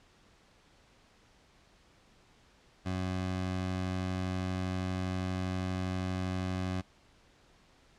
20% pulse tone, 92.5 Hz, F#2, in tune, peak -27 dBFS, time 2.85-6.82 s, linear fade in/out 20 ms, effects pink hiss -63 dBFS RMS until 7.98 s + low-pass 6000 Hz 12 dB/octave

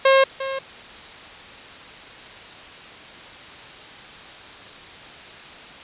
sawtooth tone with echo, 537 Hz, C5, 45 cents sharp, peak -8 dBFS, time 0.05-0.24 s, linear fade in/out 5 ms, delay 350 ms, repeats 1, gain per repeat -13 dB, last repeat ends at 0.59 s, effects white hiss -40 dBFS RMS until 5.83 s + resampled to 8000 Hz

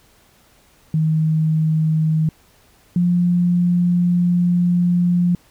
sine tone pair in turn, 157.6 / 176 Hz, D#3 / F3, +23 / +14 cents, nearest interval major second, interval 191 cents, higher second, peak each -14 / -13 dBFS, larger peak second, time 0.94-2.29 / 2.96-5.35 s, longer second, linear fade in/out 2 ms, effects pink hiss -54 dBFS RMS until 5.5 s

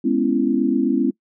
sine chord, C# minor seventh, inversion second, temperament just, 207.9 / 249.5 / 277.2 / 332.6 Hz, G#3 / B3 / C#4 / E4, +2 / +18 / 0 / +16 cents, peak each -24 / -20 / -20 / -22 dBFS, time 0.04-1.11 s, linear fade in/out 10 ms, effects noise-tail reverb RT60 0.1 s tail -22 dB re dry

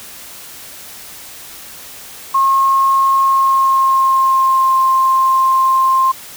sine tone with pitch glide, 1079 to 1055 Hz, C#6 to C6, -47 to +14 cents, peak -9 dBFS, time 2.34-6.12 s, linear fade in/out 10 ms, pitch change -39 cents, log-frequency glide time 3.23-4.8 s, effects white hiss -34 dBFS RMS until 6.36 s

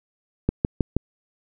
click train, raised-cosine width 3 ms, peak -6 dBFS, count 4, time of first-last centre 0.49-0.966 s, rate 6.3 Hz, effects none

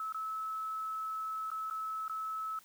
sine tone with dropouts, 1300 Hz, E6, 24 cents flat, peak -35 dBFS, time 0-2.59 s, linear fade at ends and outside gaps 2 ms, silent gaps 0.124-0.145 / 1.503-1.515 / 1.7-1.709 / 2.081-2.096 s, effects white hiss -61 dBFS RMS until 2.64 s

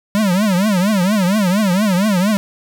square tone with vibrato, 196 Hz, G3, in tune, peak -13 dBFS, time 0.15-2.37 s, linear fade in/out 0 ms, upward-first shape triangle, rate 4.3 Hz, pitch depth 230 cents each way, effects none

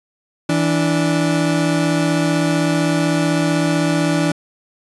30% pulse tone pair together, 163.94 / 292.1 Hz, E3 / D4, -9 / -9 cents, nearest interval minor seventh, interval 1000 cents, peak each -15 dBFS, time 0.49-4.32 s, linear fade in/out 5 ms, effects resampled to 24000 Hz

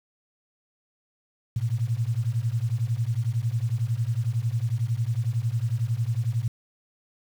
sine beating tone pair, 110.3 / 121.3 Hz, A2 / B2, +5 / -31 cents, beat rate 11 Hz, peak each -26 dBFS, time 1.56-6.48 s, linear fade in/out 5 ms, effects 8-bit

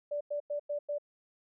sine tone bursts, 584 Hz, D5, 10 cents flat, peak -31 dBFS, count 5, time 0.11-0.984 s, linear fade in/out 10 ms, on 98 ms, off 96 ms, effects none

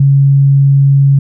sine tone, 138.59 Hz, C#3, in tune, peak -4 dBFS, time 0-1.19 s, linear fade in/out 5 ms, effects none

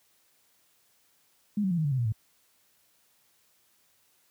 sine tone with pitch steps, 207.7 / 189.36 / 172.65 / 157.41 / 143.51 / 130.84 / 119.29 / 108.76 Hz, G#3 / F#3 / F3 / D#3 / D3 / C3 / A#2 / A2, 0 / +40 / -20 / +20 / -40 / 0 / +40 / -20 cents, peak -24 dBFS, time 1.57-2.122 s, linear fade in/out 5 ms, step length 69 ms, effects white hiss -67 dBFS RMS until 4.3 s + high-pass 60 Hz 12 dB/octave

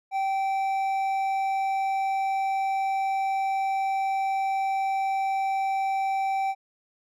triangle tone with hard clipping, 776 Hz, G5, 18 cents flat, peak -25 dBFS, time 0.11-6.55 s, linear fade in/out 50 ms, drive 9 dB, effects none

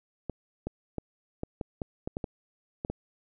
clicks, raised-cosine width 2 ms, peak -19 dBFS, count 11, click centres 0.297 / 0.67 / 0.983 / 1.434 / 1.612 / 1.818 / 2.075 / 2.169 / 2.242 / 2.849 / 2.9 s, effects none

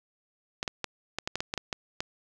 clicks, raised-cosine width 0.2 ms, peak -13 dBFS, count 11, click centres 0.629 / 0.678 / 0.843 / 1.186 / 1.275 / 1.356 / 1.405 / 1.539 / 1.577 / 1.728 / 2.005 s, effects none

